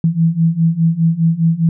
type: beating tone pair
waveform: sine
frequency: 162.2 / 167.1 Hz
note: E3 / E3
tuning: -28 / +24 cents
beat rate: 4.9 Hz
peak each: -15 / -13 dBFS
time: 0.04-1.69 s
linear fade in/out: 2 ms
effects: none